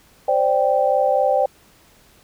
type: chord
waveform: sine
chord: C suspended second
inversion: none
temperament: equal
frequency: 523.3 / 587.3 / 784 Hz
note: C5 / D5 / G5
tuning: 0 / 0 / 0 cents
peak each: -19 dBFS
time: 0.28-1.46 s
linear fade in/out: 5 ms
effects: pink hiss -53 dBFS RMS until 2.23 s